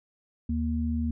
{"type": "tone pair together", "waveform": "sine", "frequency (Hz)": [78.42, 235], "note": ["D#2", "A#3"], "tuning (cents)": [14, 14], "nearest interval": "octave + perfect fifth", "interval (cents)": 1900, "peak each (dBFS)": -28, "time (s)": [0.49, 1.11], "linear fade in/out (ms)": 5, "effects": []}